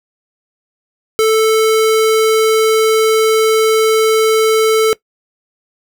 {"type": "tone", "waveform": "square", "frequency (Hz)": 440, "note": "A4", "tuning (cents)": 0, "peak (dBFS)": -9, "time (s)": [1.19, 4.93], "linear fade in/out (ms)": 0, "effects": ["noise-tail reverb RT60 0.1 s tail -21 dB re dry"]}